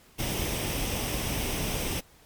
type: noise with comb filter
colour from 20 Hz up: pink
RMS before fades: -30 dBFS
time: 0.18-2.01 s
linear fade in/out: 20 ms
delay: 0.35 ms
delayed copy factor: +0.5
effects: pink hiss -57 dBFS RMS until 2.25 s + MP3 96 kbps